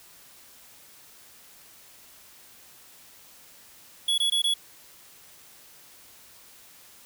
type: tone bursts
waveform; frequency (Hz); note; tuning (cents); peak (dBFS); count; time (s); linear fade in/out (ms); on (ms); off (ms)
square; 3374; G#7; +27; -22; 4; 4.08-4.54; 5; 100; 20
effects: white hiss -52 dBFS RMS until 7.05 s